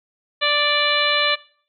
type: harmonic tone with a mistuned harmonic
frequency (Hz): 587.3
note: D5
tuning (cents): 0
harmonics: 1 / 2 / 3 / 4 / 5 / 6 / 7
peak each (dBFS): -24 / -24 / -24 / -24 / -24 / -24 / -24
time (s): 0.41-1.36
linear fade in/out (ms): 20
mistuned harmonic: 7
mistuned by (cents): -28
effects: noise-tail reverb RT60 0.5 s tail -20 dB re dry